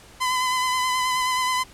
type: tone with vibrato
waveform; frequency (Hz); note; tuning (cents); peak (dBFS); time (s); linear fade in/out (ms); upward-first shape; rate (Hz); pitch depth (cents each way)
sawtooth; 1014; B5; +45; -17; 0.2-1.64; 20; sine; 9.4; 25
effects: pink hiss -48 dBFS RMS until 1.73 s + low-pass 11000 Hz 12 dB/octave